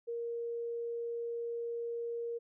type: tone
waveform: sine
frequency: 468.4 Hz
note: A#4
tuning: 8 cents sharp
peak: -35 dBFS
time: 0.07-2.39 s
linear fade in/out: 20 ms
effects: none